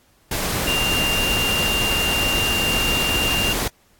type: tone in noise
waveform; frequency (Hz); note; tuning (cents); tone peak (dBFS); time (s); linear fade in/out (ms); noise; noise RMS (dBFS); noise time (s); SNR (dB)
sine; 2790; F7; -2; -20; 0.67-3.53; 5; pink; -23; 0.31-3.68; 0
effects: pink hiss -58 dBFS RMS until 3.99 s + AAC 64 kbps